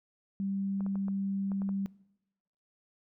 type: tone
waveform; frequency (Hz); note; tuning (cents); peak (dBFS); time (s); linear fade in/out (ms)
sine; 196; G3; 0; -30; 0.4-1.86; 0
type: clicks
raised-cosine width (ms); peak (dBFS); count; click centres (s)
1; -32; 7; 0.807 / 0.864 / 0.956 / 1.083 / 1.518 / 1.619 / 1.691
effects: noise-tail reverb RT60 0.9 s tail -22 dB re dry